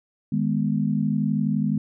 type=chord; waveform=sine; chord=G# minor; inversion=second; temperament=equal; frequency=155.56 / 207.7 / 246.9 Hz; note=D#3 / G#3 / B3; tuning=0 / 0 / 0 cents; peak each=-25 / -23 / -26 dBFS; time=0.32-1.78 s; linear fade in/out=5 ms; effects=none